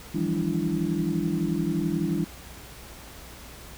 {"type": "tone cluster", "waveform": "sine", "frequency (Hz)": [161.3, 172.9, 199.6, 291, 332.1], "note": ["E3", "F3", "G3", "D4", "E4"], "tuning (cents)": [-37, -17, 32, -16, 13], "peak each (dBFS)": -30, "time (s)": [0.14, 2.25], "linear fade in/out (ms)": 10, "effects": ["added 60 Hz sine -48 dBFS peak until 3.77 s", "pink hiss -45 dBFS RMS until 3.77 s"]}